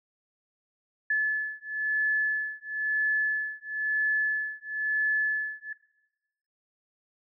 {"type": "beating tone pair", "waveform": "sine", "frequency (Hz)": [1725, 1726], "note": ["A6", "A6"], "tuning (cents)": [-35, -34], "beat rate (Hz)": 1, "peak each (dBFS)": -28, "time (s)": [1.1, 5.73], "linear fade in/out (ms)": 5, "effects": ["noise-tail reverb RT60 1.0 s tail -18 dB re dry"]}